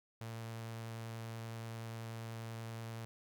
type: tone with notch filter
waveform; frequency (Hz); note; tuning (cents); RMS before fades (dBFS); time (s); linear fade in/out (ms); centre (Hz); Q
sawtooth; 113.8; A#2; -41; -45; 0.21-3.05; 0; 290; 1.9
effects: none